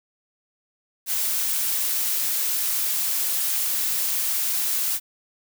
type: noise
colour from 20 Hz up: blue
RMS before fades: -24 dBFS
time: 1.06-5 s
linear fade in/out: 50 ms
effects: none